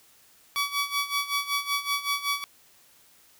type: tone with tremolo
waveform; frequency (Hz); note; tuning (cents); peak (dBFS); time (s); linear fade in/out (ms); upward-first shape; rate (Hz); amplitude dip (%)
15% pulse; 1139; C#6; +47; -17; 0.56-2.44; 0; sine; 5.3; 80
effects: white hiss -58 dBFS RMS until 3.39 s